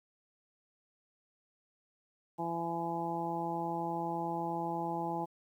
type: harmonic tone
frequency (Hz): 168.3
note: E3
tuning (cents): +36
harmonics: 1 / 2 / 3 / 4 / 5 / 6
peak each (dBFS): -41 / -39 / -45 / -42 / -36 / -46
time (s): 2.38-5.26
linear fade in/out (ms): 20
effects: 11-bit